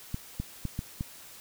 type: clicks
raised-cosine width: 5 ms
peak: -19 dBFS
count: 5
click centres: 0.144 / 0.4 / 0.653 / 0.791 / 1.009 s
effects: white hiss -49 dBFS RMS until 1.4 s